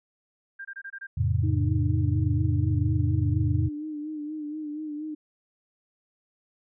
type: tone bursts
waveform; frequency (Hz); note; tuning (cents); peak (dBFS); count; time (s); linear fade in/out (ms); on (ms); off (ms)
sine; 1593; G6; +27; -35; 6; 0.59-1.07; 10; 60; 24
type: chord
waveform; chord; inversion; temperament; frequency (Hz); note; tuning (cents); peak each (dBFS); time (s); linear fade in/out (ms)
sine; F augmented; none; just; 87.31 / 109.13 / 136.42; F2 / A2 / C#3; 0 / -14 / -27; -25 / -25 / -28; 1.17-3.69; 10
type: tone with vibrato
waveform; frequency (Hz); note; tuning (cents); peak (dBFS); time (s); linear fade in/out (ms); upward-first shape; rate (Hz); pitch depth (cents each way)
sine; 303; D#4; -46; -31; 1.43-5.15; 10; sine; 4.2; 48
effects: none